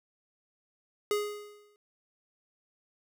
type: tone with exponential decay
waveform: square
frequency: 415.3 Hz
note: G#4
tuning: in tune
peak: -25 dBFS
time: 1.11-1.76 s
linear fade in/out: 1 ms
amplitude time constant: 140 ms
effects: none